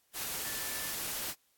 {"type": "tone in noise", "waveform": "sine", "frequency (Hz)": 1760, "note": "A6", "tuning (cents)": 0, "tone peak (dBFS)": -46, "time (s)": [0.41, 0.95], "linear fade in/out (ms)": 50, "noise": "white", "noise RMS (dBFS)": -37, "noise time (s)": [0.13, 1.35], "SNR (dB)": -12, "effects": ["white hiss -72 dBFS RMS until 1.57 s", "AAC 64 kbps"]}